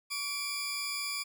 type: tone cluster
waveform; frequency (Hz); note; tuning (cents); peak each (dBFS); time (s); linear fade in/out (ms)
20% pulse; 1134 / 2368 / 4971; C#6 / D7 / D#8; +39 / +14 / -2; -37 / -31 / -32; 0.1-1.24; 20
effects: none